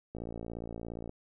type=click train; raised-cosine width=2 ms; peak=-27 dBFS; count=55; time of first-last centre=0.15-1.094 s; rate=57.2 Hz; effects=none